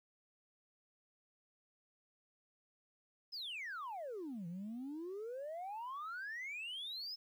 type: exponential two-way sweep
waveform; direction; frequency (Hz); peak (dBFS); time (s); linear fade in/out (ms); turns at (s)
sine; down then up; 5274 to 164.81 to 5274; -40; 3.32-7.16; 20; 4.47
effects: tanh soft clip ceiling -40 dBFS + 12-bit